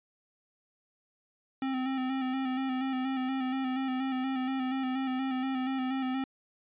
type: tone with vibrato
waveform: square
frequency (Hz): 261.6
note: C4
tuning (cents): 0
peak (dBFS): -30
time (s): 1.62-6.24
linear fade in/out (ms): 2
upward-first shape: square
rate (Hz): 4.2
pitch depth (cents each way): 29
effects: resampled to 8000 Hz